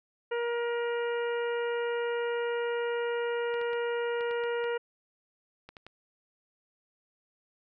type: harmonic tone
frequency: 473.3 Hz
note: A#4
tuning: 26 cents sharp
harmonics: 1 / 2 / 3 / 4 / 5 / 6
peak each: -29 / -39 / -39 / -42 / -47 / -46 dBFS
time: 0.31-4.78 s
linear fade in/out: 10 ms
type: clicks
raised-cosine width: 0.3 ms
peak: -30 dBFS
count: 10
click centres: 3.541 / 3.614 / 3.732 / 4.209 / 4.311 / 4.438 / 4.641 / 5.69 / 5.768 / 5.866 s
effects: none